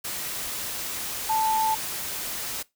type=tone in noise; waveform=sine; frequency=880 Hz; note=A5; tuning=in tune; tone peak=-21 dBFS; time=1.29-1.75 s; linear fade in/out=10 ms; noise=white; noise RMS=-32 dBFS; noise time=0.04-2.63 s; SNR=+8 dB; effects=noise-tail reverb RT60 0.2 s tail -21 dB re dry